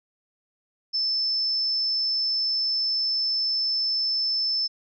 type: tone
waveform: sine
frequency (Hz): 5274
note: E8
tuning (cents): 0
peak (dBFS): -22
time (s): 0.93-4.68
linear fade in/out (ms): 20
effects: none